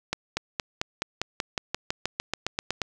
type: accelerating click train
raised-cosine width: 0.2 ms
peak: -9 dBFS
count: 17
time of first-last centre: 0.13-2.817 s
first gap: 240 ms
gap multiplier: 0.95
effects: none